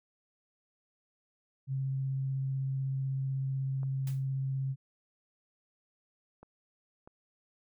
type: tone with vibrato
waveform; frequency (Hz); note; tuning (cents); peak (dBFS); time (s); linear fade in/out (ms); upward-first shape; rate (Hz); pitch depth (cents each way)
sine; 134.3; C3; +46; -30; 1.67-4.76; 50; triangle; 16; 11
type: clicks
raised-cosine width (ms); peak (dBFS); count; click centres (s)
1; -37; 3; 3.832 / 6.43 / 7.075
type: noise with exponential decay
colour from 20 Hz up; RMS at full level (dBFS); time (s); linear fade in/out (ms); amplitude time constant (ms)
white; -46; 4.07-4.26; 2; 41
effects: none